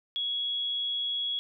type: tone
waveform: sine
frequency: 3341 Hz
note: G#7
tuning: 10 cents sharp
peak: -28 dBFS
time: 0.16-1.39 s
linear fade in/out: 0 ms
effects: none